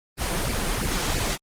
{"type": "noise with flanger", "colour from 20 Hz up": "pink", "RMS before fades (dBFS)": -25, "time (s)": [0.17, 1.38], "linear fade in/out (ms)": 50, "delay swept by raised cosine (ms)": [0.4, 5.9], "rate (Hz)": 3, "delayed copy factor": 0.8, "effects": ["low-pass 12000 Hz 12 dB/octave", "Opus 24 kbps"]}